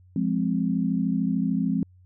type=chord; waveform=sine; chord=F minor; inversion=none; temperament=equal; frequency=174.61 / 207.7 / 261.6 Hz; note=F3 / Ab3 / C4; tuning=0 / 0 / 0 cents; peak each=-26 dBFS; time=0.16-1.83 s; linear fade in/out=2 ms; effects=added 91 Hz sine -51 dBFS peak until 2.05 s